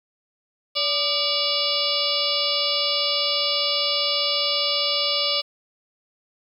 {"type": "harmonic tone with a mistuned harmonic", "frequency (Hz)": 575, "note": "D5", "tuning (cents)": -37, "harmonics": [1, 2, 4, 5, 6, 7, 8, 9], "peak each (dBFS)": [-29, -32, -32, -27, -28, -28, -27, -28], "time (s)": [0.75, 5.42], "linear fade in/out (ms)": 20, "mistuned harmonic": 2, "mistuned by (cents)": 71, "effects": ["9-bit"]}